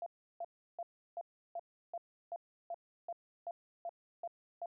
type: tone bursts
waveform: sine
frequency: 685 Hz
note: F5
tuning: 34 cents flat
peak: -38 dBFS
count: 13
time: 0.02-4.659 s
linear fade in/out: 2 ms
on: 43 ms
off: 340 ms
effects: none